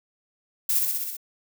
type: noise with echo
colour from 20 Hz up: violet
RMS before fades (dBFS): -23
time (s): 0.69-0.79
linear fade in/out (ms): 5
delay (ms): 63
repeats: 6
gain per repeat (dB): -2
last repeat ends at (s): 1.168
effects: none